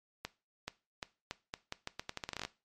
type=accelerating click train; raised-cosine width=0.2 ms; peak=-20 dBFS; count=18; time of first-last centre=0.25-2.45 s; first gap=430 ms; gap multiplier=0.81; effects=noise-tail reverb RT60 0.3 s tail -18 dB re dry + MP3 64 kbps